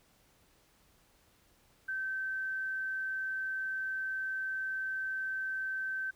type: tone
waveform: sine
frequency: 1546 Hz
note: G6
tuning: 24 cents flat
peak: -33 dBFS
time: 1.88-6.11 s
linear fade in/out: 10 ms
effects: pink hiss -67 dBFS RMS until 6.15 s